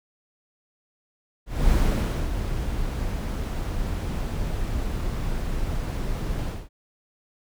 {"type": "noise with ADSR envelope", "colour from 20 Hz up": "brown", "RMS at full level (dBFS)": -19, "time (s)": [1.46, 6.69], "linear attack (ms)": 250, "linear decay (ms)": 580, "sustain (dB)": -8, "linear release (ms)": 210, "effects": []}